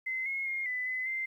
sine tone with pitch steps, 2056 / 2165 / 2134 / 2001 / 2022 / 2083 Hz, C7 / C#7 / C7 / B6 / B6 / C7, -31 / -41 / +34 / +22 / +40 / -8 cents, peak -31 dBFS, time 0.06-1.26 s, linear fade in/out 10 ms, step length 200 ms, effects 11-bit

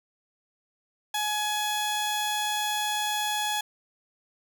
sawtooth tone pair together, 842 / 1684 Hz, G#5 / G#6, +24 / +24 cents, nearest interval octave, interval 1200 cents, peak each -24 dBFS, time 1.14-3.61 s, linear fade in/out 5 ms, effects none

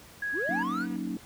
sine tone, 1661.2 Hz, G#6, in tune, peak -29 dBFS, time 0.22-0.63 s, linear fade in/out 5 ms
triangle linear sweep, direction up, 233.8 to 1568 Hz, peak -29 dBFS, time 0.32-0.87 s, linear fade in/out 50 ms
sine chord, D# minor seventh, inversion first, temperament equal, 185 / 233.1 / 277.2 / 311.1 Hz, F#3 / A#3 / C#4 / D#4, 0 / 0 / 0 / 0 cents, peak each -36 dBFS, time 0.49-1.17 s, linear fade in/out 2 ms
click train, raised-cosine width 0.5 ms, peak -36 dBFS, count 109, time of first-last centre 0.51-0.958 s, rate 241 Hz
effects pink hiss -51 dBFS RMS until 1.25 s + high-pass 60 Hz 12 dB/octave

